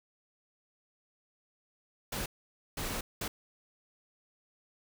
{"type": "noise bursts at uneven times", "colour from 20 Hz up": "pink", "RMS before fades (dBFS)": -36, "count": 3, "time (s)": [[2.12, 2.26], [2.77, 3.01], [3.21, 3.28]], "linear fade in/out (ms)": 5, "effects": []}